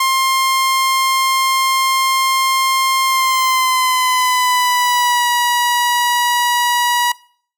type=tone with pitch glide; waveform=sawtooth; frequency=1060 to 966.4 Hz; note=C6 to B5; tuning=+22 to -38 cents; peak=-9 dBFS; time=0-7.12 s; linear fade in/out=5 ms; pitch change=-160 cents; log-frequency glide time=3.05-5.28 s; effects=noise-tail reverb RT60 0.5 s tail -21 dB re dry